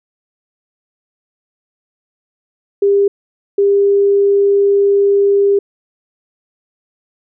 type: tone bursts at uneven times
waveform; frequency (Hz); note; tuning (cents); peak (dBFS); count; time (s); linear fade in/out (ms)
sine; 400.4; G4; +37; -8; 2; 2.82-3.08 / 3.58-5.59; 5
effects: none